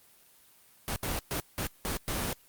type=noise bursts at uneven times; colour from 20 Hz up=pink; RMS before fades=-32 dBFS; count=6; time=0.88-0.96 / 1.03-1.19 / 1.31-1.4 / 1.58-1.67 / 1.85-1.97 / 2.08-2.33 s; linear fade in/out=0 ms; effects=white hiss -60 dBFS RMS until 2.48 s + Opus 24 kbps